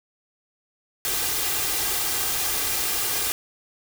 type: noise with comb filter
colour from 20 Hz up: white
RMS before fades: -25 dBFS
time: 1.05-3.32 s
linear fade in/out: 0 ms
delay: 2.5 ms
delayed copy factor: +0.55
effects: none